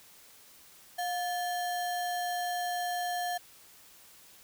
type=tone with sample-and-hold; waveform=sine; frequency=712 Hz; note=F5; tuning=33 cents sharp; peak=-30 dBFS; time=0.98-3.38 s; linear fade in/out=10 ms; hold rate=2450 Hz; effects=white hiss -56 dBFS RMS until 4.43 s